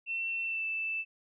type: tone with pitch glide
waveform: sine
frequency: 2698 to 2644 Hz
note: E7 to E7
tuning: +40 to +5 cents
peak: -31 dBFS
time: 0.06-1.05 s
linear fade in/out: 50 ms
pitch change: -35 cents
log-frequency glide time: 0.43-0.65 s
effects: none